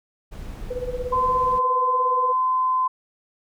brown noise, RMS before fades -34 dBFS, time 0.31-1.6 s, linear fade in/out 20 ms
sine tone with tremolo, 497.3 Hz, B4, 12 cents sharp, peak -23 dBFS, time 0.7-2.33 s, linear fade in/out 10 ms, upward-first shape sine, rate 17 Hz, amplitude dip 80%
sine tone, 1027 Hz, C6, 33 cents flat, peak -18 dBFS, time 1.12-2.88 s, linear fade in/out 10 ms
effects none

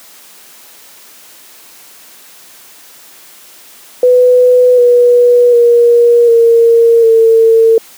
sine tone with pitch steps, 498.1 / 486.2 / 474.5 / 463.1 / 452 Hz, B4 / B4 / A#4 / A#4 / A4, +15 / -27 / +31 / -11 / +47 cents, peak -3 dBFS, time 4.03-7.78 s, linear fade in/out 2 ms, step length 750 ms, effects white hiss -38 dBFS RMS until 7.97 s + high-pass 200 Hz 12 dB/octave

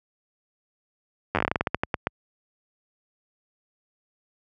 slowing click train, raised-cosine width 0.5 ms, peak -7 dBFS, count 16, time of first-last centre 1.35-2.07 s, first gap 10 ms, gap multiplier 1.2, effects high-pass 60 Hz 12 dB/octave

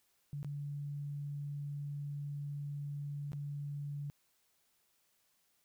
sine tone with dropouts, 144 Hz, D3, 34 cents flat, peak -38 dBFS, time 0.33-4.1 s, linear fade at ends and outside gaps 0 ms, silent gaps 0.43-0.446 / 3.319-3.332 s, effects white hiss -75 dBFS RMS until 5.64 s

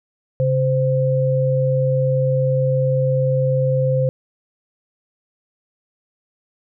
sine tone pair together, 135.6 / 518.4 Hz, C#3 / C5, -38 / -16 cents, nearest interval octave + major seventh, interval 2322 cents, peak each -17 / -18 dBFS, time 0.4-4.09 s, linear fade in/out 0 ms, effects none

